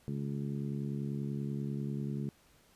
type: harmonic tone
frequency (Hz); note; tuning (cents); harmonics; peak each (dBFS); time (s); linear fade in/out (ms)
70.3; C#2; +25; 2 / 3 / 4 / 5 / 6; -36 / -38 / -46 / -46 / -50; 0.08-2.29; 0
effects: pink hiss -65 dBFS RMS until 2.75 s + resampled to 32000 Hz